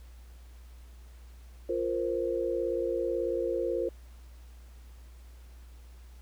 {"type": "chord", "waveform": "sine", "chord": "F suspended fourth", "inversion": "none", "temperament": "just", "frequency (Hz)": [349.2, 465.6, 523.8], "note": ["F4", "Bb4", "C5"], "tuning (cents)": [0, -2, 2], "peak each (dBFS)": -32, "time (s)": [1.69, 3.89], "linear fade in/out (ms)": 5, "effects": ["added 60 Hz sine -47 dBFS peak until 6.21 s", "pink hiss -62 dBFS RMS until 6.21 s"]}